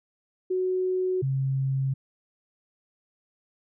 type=tone pair in turn; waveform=sine; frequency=370 / 134.41 Hz; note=F#4 / C3; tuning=0 / +47 cents; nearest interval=octave + tritone; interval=1753 cents; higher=first; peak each=-23 dBFS; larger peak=neither; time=0.5-1.22 / 1.22-1.94 s; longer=neither; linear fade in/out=10 ms; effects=none